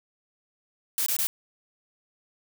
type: noise bursts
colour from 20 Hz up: blue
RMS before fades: -26 dBFS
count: 3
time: 0.98-1.27 s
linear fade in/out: 0 ms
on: 82 ms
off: 22 ms
effects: none